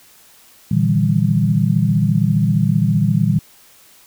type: chord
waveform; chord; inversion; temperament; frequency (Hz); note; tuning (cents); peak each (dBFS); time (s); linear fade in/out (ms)
sine; E half-diminished seventh; second; equal with one note detuned; 116.54 / 149.74 / 164.81 / 196; Bb2 / D3 / E3 / G3; 0 / +34 / 0 / 0; -18; 0.71-3.39; 5
effects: white hiss -48 dBFS RMS until 4.06 s